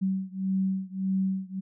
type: beating tone pair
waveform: sine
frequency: 190 / 191.7 Hz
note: F#3 / G3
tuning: +46 / -38 cents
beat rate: 1.7 Hz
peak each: -28 / -29 dBFS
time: 0.01-1.61 s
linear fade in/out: 20 ms
effects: none